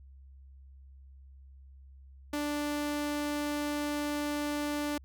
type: tone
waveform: sawtooth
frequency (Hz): 293.7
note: D4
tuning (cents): 0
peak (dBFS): -27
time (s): 2.33-4.98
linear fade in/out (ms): 5
effects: added 67 Hz sine -50 dBFS peak until 5.04 s